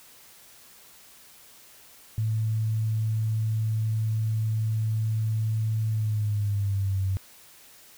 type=tone with pitch glide; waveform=sine; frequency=110 to 95.76 Hz; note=A2 to G2; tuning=0 to -40 cents; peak=-23 dBFS; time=2.18-7.17 s; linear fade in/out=0 ms; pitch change=-240 cents; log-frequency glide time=5.9-7.02 s; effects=white hiss -52 dBFS RMS until 7.97 s

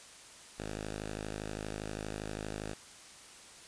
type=tone; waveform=5% pulse; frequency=52.5 Hz; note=G#1; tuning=19 cents sharp; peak=-27 dBFS; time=0.58-2.74 s; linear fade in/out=10 ms; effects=white hiss -53 dBFS RMS until 3.67 s + resampled to 22050 Hz

